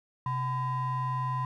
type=ring-modulated tone; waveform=triangle; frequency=440 Hz; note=A4; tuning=in tune; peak=-23 dBFS; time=0.26-1.45 s; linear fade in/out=2 ms; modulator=570 Hz; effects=none